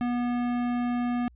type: tone with tanh clipping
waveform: sine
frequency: 242.9 Hz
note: B3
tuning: 29 cents flat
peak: -27 dBFS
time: 0.01-1.28 s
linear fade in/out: 0 ms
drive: 18 dB
effects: added 60 Hz sine -52 dBFS peak until 1.35 s + resampled to 8000 Hz